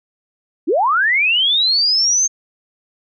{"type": "linear sweep", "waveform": "sine", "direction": "up", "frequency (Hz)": [260, 6410], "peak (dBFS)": -12, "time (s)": [0.67, 2.28], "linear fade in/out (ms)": 20, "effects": []}